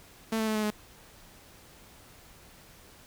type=tone with pitch steps; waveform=sawtooth; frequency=222.8 / 219.9 / 217 / 214.1 / 211.3 Hz; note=A3 / A3 / A3 / A3 / G#3; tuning=+22 / -1 / -24 / -47 / +30 cents; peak=-23 dBFS; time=0.32-0.705 s; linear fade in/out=5 ms; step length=77 ms; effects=pink hiss -54 dBFS RMS until 3.06 s